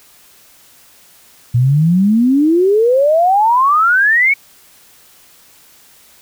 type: exponential sweep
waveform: sine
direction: up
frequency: 116.54 to 2263 Hz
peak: -8 dBFS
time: 1.54-4.34 s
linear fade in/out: 10 ms
effects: white hiss -46 dBFS RMS until 6.21 s